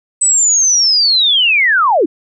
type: linear sweep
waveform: sine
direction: down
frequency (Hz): 8100 to 267.3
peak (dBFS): -8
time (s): 0.21-2.06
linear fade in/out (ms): 10
effects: none